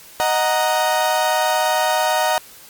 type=chord; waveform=35% pulse; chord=D# minor; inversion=none; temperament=equal; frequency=622.3 / 740 / 932.3 Hz; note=D#5 / F#5 / A#5; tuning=0 / 0 / 0 cents; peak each=-19 dBFS; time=0.2-2.38 s; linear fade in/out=0 ms; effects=white hiss -43 dBFS RMS until 2.69 s + Opus 48 kbps